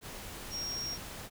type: tone in noise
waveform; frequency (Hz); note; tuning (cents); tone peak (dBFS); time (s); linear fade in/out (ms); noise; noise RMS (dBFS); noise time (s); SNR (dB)
sine; 5588; F8; 0; -35; 0.5-0.98; 50; pink; -44; 0.01-1.3; +6
effects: none